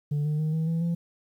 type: tone with pitch steps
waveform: sine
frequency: 146.83 / 151.13 / 155.56 / 160.12 / 164.81 / 169.64 Hz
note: D3 / D3 / D#3 / D#3 / E3 / E3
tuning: 0 / +50 / 0 / +50 / 0 / +50 cents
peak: -21 dBFS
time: 0.11-0.95 s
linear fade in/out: 10 ms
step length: 140 ms
effects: tanh soft clip ceiling -23 dBFS + 10-bit